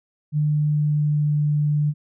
sine tone with pitch glide, 150 to 148.45 Hz, D3 to D3, +37 to +19 cents, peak -17 dBFS, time 0.32-1.94 s, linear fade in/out 50 ms, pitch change -18 cents, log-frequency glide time 0.47-1.38 s, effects none

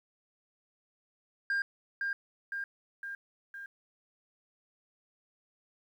sine tone with echo, 1603 Hz, G6, 38 cents sharp, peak -25 dBFS, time 1.5-1.62 s, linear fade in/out 2 ms, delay 510 ms, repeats 4, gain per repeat -4 dB, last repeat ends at 3.66 s, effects tanh soft clip ceiling -27 dBFS + 11-bit

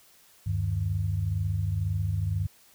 sine tone cluster, 76.2 / 98.2 / 152.8 Hz, D#2 / G2 / D#3, -36 / +4 / -31 cents, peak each -34 / -26 / -34 dBFS, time 0.46-2.47 s, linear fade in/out 10 ms, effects white hiss -58 dBFS RMS until 2.74 s

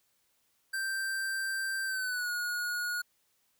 square tone with pitch glide, 1568 to 1446.2 Hz, G6 to F#6, 0 to -40 cents, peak -32 dBFS, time 0.73-3.02 s, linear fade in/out 10 ms, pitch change -140 cents, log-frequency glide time 1.85-2.3 s, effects white hiss -73 dBFS RMS until 3.59 s

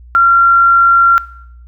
sine tone, 1374 Hz, F6, 29 cents flat, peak -5 dBFS, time 0.15-1.18 s, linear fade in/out 0 ms, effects noise-tail reverb RT60 0.7 s tail -20 dB re dry + added 60 Hz sine -34 dBFS peak until 1.67 s

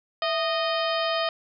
harmonic tone with a mistuned harmonic, 619 Hz, D#5, 9 cents flat, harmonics 1 / 2 / 3 / 4 / 5 / 6 / 7 / 8, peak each -26 / -29 / -34 / -36 / -32 / -37 / -38 / -37 dBFS, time 0.22-1.29 s, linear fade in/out 2 ms, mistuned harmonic 1, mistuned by +110 cents, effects none

